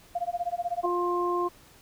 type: tone with tremolo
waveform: sine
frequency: 699 Hz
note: F5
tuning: 1 cent sharp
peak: -24 dBFS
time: 0.15-0.86 s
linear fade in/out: 5 ms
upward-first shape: sine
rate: 16 Hz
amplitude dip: 100%
type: harmonic tone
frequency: 352.4 Hz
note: F4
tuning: 16 cents sharp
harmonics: 1 / 2 / 3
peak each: -27 / -35 / -28 dBFS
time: 0.83-1.49 s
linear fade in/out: 20 ms
effects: pink hiss -55 dBFS RMS until 1.81 s